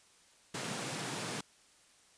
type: high-pass noise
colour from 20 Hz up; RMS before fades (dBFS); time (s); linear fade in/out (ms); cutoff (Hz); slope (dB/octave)
pink; -39; 0.54-1.41; 5; 110; 96
effects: white hiss -64 dBFS RMS until 2.17 s + resampled to 22050 Hz